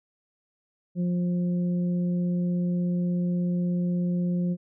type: harmonic tone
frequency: 176.7 Hz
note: F3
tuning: 21 cents sharp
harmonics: 1 / 2 / 3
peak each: -23 / -38 / -40 dBFS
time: 0.95-4.57 s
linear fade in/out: 50 ms
effects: none